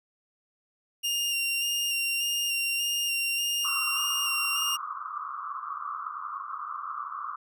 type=tone with vibrato; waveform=sawtooth; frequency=2794 Hz; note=F7; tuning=in tune; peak=-23 dBFS; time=1.03-4.77 s; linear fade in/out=20 ms; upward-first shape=square; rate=1.7 Hz; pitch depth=17 cents each way
type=band-pass noise; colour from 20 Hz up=pink; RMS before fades=-36 dBFS; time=3.64-7.36 s; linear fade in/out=5 ms; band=1100 to 1300 Hz; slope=96 dB/octave
effects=none